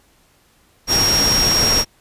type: tone in noise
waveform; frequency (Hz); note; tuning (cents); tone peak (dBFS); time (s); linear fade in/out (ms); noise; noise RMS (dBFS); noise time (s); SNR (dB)
sine; 5588; F8; 0; -14; 0.87-1.85; 50; pink; -20; 0.87-1.85; +3
effects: pink hiss -56 dBFS RMS until 2 s + resampled to 32000 Hz